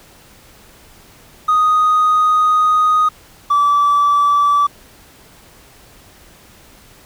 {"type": "tone pair in turn", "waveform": "triangle", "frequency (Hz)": [1244.5, 1156.9], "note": ["D#6", "D6"], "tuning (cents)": [0, -26], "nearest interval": "minor second", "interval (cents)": 126, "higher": "first", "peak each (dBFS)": -7, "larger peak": "neither", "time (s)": [[1.48, 3.09], [3.5, 4.67]], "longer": "first", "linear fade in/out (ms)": 10, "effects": ["tanh soft clip ceiling -6 dBFS", "pink hiss -45 dBFS RMS until 7.05 s"]}